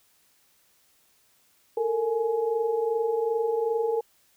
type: tone cluster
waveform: sine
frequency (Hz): 436 / 458.6 / 841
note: A4 / A#4 / G#5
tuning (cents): -16 / -28 / +22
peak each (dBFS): -31 / -24 / -33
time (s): 1.77-4.01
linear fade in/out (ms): 5
effects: white hiss -64 dBFS RMS until 4.36 s